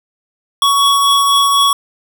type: tone pair together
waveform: square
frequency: 1120 / 3356 Hz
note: C#6 / G#7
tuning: +18 / +17 cents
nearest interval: octave + perfect fifth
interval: 1899 cents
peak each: -11 / -15 dBFS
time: 0.62-1.73 s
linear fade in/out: 2 ms
effects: none